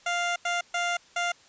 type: tone bursts at uneven times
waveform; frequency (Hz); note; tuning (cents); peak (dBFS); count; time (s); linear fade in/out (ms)
15% pulse; 698.5; F5; 0; -19; 4; 0.06-0.36 / 0.45-0.61 / 0.74-0.97 / 1.16-1.32; 5
effects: white hiss -56 dBFS RMS until 1.48 s + resampled to 16000 Hz